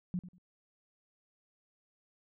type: tone with echo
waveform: sine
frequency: 180 Hz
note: F#3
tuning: 47 cents flat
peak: -31 dBFS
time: 0.14-0.19 s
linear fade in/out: 0 ms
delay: 96 ms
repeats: 2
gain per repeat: -14 dB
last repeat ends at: 0.382 s
effects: none